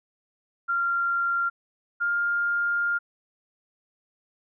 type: tone pair in turn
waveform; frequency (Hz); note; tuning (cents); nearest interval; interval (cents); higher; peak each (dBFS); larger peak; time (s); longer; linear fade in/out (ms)
sine; 1385 / 1405.1; F6 / F6; -15 / +10; unison; 25; second; -22; neither; 0.68-1.5 / 2-2.99; second; 20
effects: none